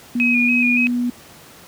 sine tone with pitch glide, 241.3 to 243.5 Hz, B3 to B3, -40 to -24 cents, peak -17 dBFS, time 0.15-1.1 s, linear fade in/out 5 ms, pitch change +16 cents, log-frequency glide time 0.45-0.53 s
sine tone with vibrato, 2489 Hz, D#7, in tune, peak -15 dBFS, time 0.2-0.87 s, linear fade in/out 0 ms, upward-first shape square, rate 3.5 Hz, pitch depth 36 cents each way
effects pink hiss -43 dBFS RMS until 1.67 s + high-pass 100 Hz 12 dB/octave

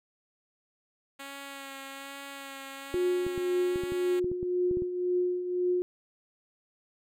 5% pulse tone with vibrato, 275.2 Hz, C#4, 12 cents flat, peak -29 dBFS, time 1.19-4.2 s, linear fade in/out 10 ms, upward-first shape sine, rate 1.2 Hz, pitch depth 19 cents each way
sine tone with tremolo, 359.4 Hz, F4, 50 cents sharp, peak -23 dBFS, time 2.94-5.82 s, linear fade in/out 0 ms, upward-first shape triangle, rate 1.9 Hz, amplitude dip 65%
clicks, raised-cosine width 3 ms, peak -25 dBFS, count 12, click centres 2.943 / 3.266 / 3.378 / 3.759 / 3.836 / 3.921 / 4.244 / 4.316 / 4.429 / 4.712 / 4.771 / 4.821 s
effects none

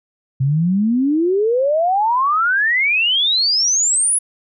sine exponential sweep, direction up, 128.8 to 10548 Hz, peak -13 dBFS, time 0.4-4.19 s, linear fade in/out 10 ms, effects none

